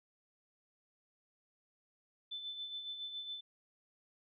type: tone with tremolo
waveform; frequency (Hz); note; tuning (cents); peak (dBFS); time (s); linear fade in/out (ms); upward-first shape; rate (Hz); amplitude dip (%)
sine; 3520; A7; 0; -39; 2.31-3.41; 10; sine; 7.2; 50
effects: none